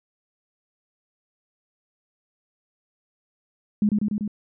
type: tone with echo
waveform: sine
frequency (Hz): 208.7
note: G#3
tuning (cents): +9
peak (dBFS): -16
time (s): 3.82-3.89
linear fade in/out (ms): 2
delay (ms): 97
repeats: 4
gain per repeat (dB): -2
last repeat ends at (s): 4.278
effects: none